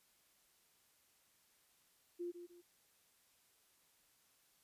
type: tone with echo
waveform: sine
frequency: 349.2 Hz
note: F4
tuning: in tune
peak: -40 dBFS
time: 2.19-2.32 s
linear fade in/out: 20 ms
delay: 150 ms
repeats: 2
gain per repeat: -9 dB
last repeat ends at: 2.62 s
effects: white hiss -73 dBFS RMS until 4.63 s + resampled to 32000 Hz